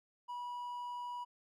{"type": "tone", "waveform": "triangle", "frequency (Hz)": 974, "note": "B5", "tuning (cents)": -24, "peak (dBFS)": -38, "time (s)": [0.28, 1.25], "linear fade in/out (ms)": 20, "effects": []}